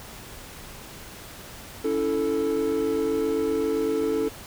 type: chord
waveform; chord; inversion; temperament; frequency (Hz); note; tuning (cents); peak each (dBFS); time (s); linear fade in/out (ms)
triangle; A major; first; equal with one note detuned; 281.9 / 329.6 / 440; C#4 / E4 / A4; +29 / 0 / 0; -27 / -27 / -22; 1.84-4.29; 10
effects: pink hiss -42 dBFS RMS until 4.46 s